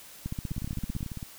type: two click trains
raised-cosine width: 5 ms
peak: -20 / -24 dBFS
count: 13 / 14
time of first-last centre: 0.26-1.029 / 0.51-1.228 s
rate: 15.6 / 18.1 Hz
effects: white hiss -49 dBFS RMS until 1.38 s